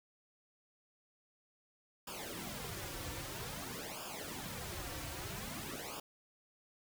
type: noise with flanger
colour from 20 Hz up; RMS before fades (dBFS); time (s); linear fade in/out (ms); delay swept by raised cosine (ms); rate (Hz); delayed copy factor
pink; -44; 2.07-6; 5; 0.49 to 4.89; 0.51; -0.85
effects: none